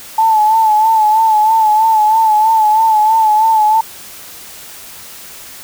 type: tone with vibrato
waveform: sine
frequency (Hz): 872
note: A5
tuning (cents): -16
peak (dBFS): -7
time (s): 0.18-3.81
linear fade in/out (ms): 5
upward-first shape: sine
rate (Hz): 3.1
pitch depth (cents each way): 51
effects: white hiss -33 dBFS RMS until 5.63 s